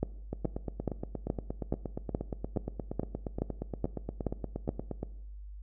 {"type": "two click trains", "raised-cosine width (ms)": 2, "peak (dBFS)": [-21, -16], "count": [41, 12], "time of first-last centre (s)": [[0.33, 5.03], [0.03, 4.691]], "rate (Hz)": [8.51, 2.36], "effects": ["noise-tail reverb RT60 0.9 s tail -19 dB re dry", "added 50 Hz sine -42 dBFS peak until 5.62 s"]}